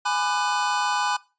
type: chord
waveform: square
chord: G# half-diminished seventh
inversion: none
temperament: just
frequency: 830.6 / 996.7 / 1196.1 / 1495.1 Hz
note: G#5 / B5 / D6 / F#6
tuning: 0 / +16 / +31 / +18 cents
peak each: -27 / -27 / -31 / -29 dBFS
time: 0.05-1.17 s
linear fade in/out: 10 ms
effects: noise-tail reverb RT60 0.3 s tail -21 dB re dry + resampled to 16000 Hz